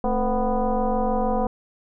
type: tone with frequency modulation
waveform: sine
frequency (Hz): 265.2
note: C4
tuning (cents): +23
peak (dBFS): -19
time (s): 0.04-1.47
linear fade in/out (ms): 2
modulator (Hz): 242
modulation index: 2.7
effects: none